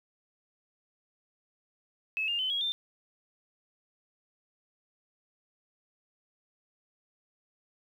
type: tone with pitch steps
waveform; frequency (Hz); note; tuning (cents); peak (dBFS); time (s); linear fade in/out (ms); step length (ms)
sine; 2592 / 2810 / 3047 / 3304 / 3582; E7 / F7 / G7 / G#7 / A7; -30 / +10 / -50 / -10 / +30; -28; 2.17-2.72; 0; 110
effects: 10-bit